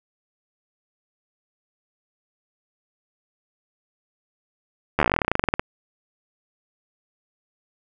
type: slowing click train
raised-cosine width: 0.5 ms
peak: -3 dBFS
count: 22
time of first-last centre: 4.99-5.595 s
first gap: 12 ms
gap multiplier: 1.08
effects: none